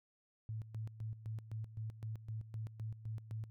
sine tone with tremolo, 110 Hz, A2, in tune, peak -39 dBFS, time 0.49-3.5 s, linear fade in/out 0 ms, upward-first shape square, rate 3.9 Hz, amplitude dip 75%, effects none

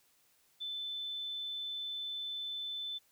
sine tone, 3520 Hz, A7, in tune, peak -37 dBFS, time 0.6-2.99 s, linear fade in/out 20 ms, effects white hiss -70 dBFS RMS until 3.11 s

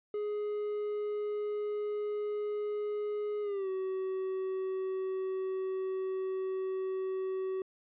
triangle tone with pitch glide, 417.5 to 378.5 Hz, G#4 to F#4, +9 to +39 cents, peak -30 dBFS, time 0.14-7.62 s, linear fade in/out 2 ms, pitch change -170 cents, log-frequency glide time 3.42-3.69 s, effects resampled to 8000 Hz

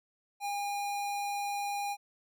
square tone, 811 Hz, G#5, 41 cents flat, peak -33 dBFS, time 0.4-1.97 s, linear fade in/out 50 ms, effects none

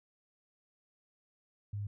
sine tone, 102.4 Hz, G#2, 24 cents flat, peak -35 dBFS, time 1.73-1.87 s, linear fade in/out 5 ms, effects none

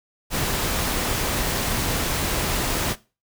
pink noise, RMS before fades -24 dBFS, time 0.3-2.96 s, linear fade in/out 50 ms, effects noise-tail reverb RT60 0.3 s tail -19 dB re dry

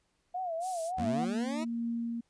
sine tone with vibrato, 698.5 Hz, F5, in tune, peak -32 dBFS, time 0.34-1.25 s, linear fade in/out 10 ms, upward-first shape sine, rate 3.6 Hz, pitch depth 130 cents each way
white high-pass noise, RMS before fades -41 dBFS, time 0.6-0.92 s, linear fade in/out 50 ms, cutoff 7800 Hz, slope 12 dB/octave
20% pulse linear sweep, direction up, 69.6 to 329.6 Hz, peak -30 dBFS, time 0.97-1.65 s, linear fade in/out 20 ms
sine tone with tremolo, 233.1 Hz, A#3, in tune, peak -30 dBFS, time 0.99-2.21 s, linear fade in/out 10 ms, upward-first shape triangle, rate 1.4 Hz, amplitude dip 35%
effects pink hiss -75 dBFS RMS until 2.29 s + resampled to 22050 Hz

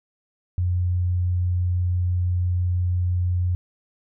sine tone, 89.4 Hz, F2, 41 cents sharp, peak -19 dBFS, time 0.58-3.55 s, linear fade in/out 0 ms, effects none

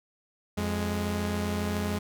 sawtooth tone pair together, 87.3 / 207.6 Hz, F2 / G#3, 0 / 0 cents, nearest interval octave + minor third, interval 1500 cents, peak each -27 / -26 dBFS, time 0.57-1.99 s, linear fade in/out 10 ms, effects none

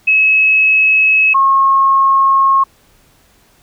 sine tone pair in turn, 2575 / 1084.5 Hz, E7 / C#6, -41 / -38 cents, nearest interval octave + minor third, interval 1497 cents, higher first, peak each -7 dBFS, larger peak neither, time 0.07-1.34 / 1.34-2.64 s, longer second, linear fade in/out 10 ms, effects pink hiss -51 dBFS RMS until 3.62 s

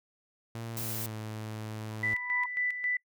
sawtooth tone with pitch glide, 114.6 to 108.79 Hz, A#2 to A2, -29 to -19 cents, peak -33 dBFS, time 0.55-2.14 s, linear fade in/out 0 ms, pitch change -90 cents, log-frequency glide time 0.83-1.14 s
blue noise, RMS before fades -37 dBFS, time 0.77-1.06 s, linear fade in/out 0 ms
sine tone with exponential growth, 987.8 Hz, B5, in tune, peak -32 dBFS, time 1.67-2.46 s, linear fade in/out 5 ms, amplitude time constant 170 ms
sine tone with tremolo, 1985 Hz, B6, 8 cents sharp, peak -27 dBFS, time 2.03-2.97 s, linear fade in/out 5 ms, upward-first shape square, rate 3.7 Hz, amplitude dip 60%
effects noise-tail reverb RT60 0.1 s tail -24 dB re dry

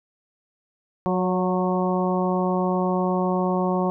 harmonic tone with a mistuned harmonic, 182.8 Hz, F#3, 21 cents flat, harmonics 1 / 2 / 3 / 4 / 5 / 6, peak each -23 / -26 / -28 / -29 / -30 / -31 dBFS, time 1.06-3.9 s, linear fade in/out 0 ms, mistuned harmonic 3, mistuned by +25 cents, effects none

